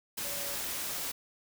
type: tone in noise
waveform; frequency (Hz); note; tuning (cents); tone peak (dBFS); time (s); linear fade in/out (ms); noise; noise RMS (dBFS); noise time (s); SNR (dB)
sine; 568; C#5; +42; -44; 0.24-0.55; 10; white; -36; 0.17-1.12; -11
effects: none